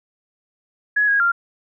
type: tone with pitch steps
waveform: sine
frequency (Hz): 1682 / 1644 / 1390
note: G#6 / G#6 / F6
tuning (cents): +22 / -18 / -9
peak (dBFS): -14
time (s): 0.96-1.32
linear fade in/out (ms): 10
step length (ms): 120
effects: none